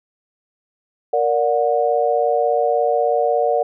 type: chord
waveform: sine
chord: Bb augmented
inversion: none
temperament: just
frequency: 466.2 / 582.7 / 728.4 Hz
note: Bb4 / D5 / F#5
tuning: 0 / -14 / -27 cents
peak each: -19 dBFS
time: 1.13-3.63 s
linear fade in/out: 5 ms
effects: none